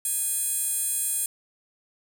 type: tone with high-pass filter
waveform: 15% pulse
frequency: 830.6 Hz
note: G#5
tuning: in tune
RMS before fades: -27 dBFS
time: 0.05-1.26 s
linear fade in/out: 2 ms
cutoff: 9500 Hz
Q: 2.8
effects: none